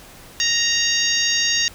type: harmonic tone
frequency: 932.3 Hz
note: A#5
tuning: in tune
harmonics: 2 / 3 / 4 / 5 / 6 / 7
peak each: -24 / -24 / -24 / -24 / -24 / -24 dBFS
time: 0.4-1.68 s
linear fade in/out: 0 ms
effects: pink hiss -43 dBFS RMS until 1.74 s